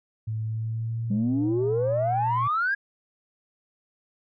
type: tone with pitch glide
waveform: sine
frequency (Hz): 110 to 118.58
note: A2 to A#2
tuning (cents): 0 to +30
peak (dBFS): -26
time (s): 0.27-2.48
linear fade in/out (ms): 10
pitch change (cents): +130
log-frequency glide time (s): 0.44-1.44
type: exponential sweep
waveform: sine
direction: up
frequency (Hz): 194.7 to 1668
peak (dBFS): -21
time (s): 1.1-2.75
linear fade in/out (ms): 10
effects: tanh soft clip ceiling -17 dBFS